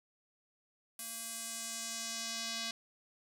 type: tone with band-pass filter sweep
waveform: square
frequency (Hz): 227.7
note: A#3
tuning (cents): -40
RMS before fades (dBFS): -41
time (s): 0.99-2.71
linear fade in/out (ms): 2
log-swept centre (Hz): 11000 to 4500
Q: 1.6
effects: none